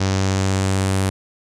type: tone with low-pass filter sweep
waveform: sawtooth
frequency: 95.9 Hz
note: G2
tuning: 37 cents flat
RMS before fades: -19 dBFS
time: 0-1.1 s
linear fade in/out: 10 ms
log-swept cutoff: 5900 to 9800 Hz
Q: 2.4
effects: none